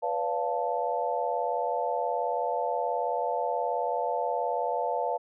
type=chord; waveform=sine; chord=B half-diminished seventh; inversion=none; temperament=equal with one note detuned; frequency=493.9 / 572.6 / 698.5 / 880 Hz; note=B4 / D5 / F5 / A5; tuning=0 / -44 / 0 / 0 cents; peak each=-32 / -33 / -31 / -31 dBFS; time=0.02-5.18 s; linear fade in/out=20 ms; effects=none